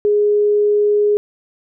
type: tone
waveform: sine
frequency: 415.3 Hz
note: G#4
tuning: in tune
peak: -11 dBFS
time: 0.05-1.17 s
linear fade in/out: 0 ms
effects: none